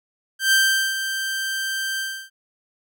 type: tone with ADSR envelope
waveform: sawtooth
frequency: 1568 Hz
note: G6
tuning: in tune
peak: -10 dBFS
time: 0.39-2.3 s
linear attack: 130 ms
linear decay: 420 ms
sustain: -10 dB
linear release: 310 ms
effects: none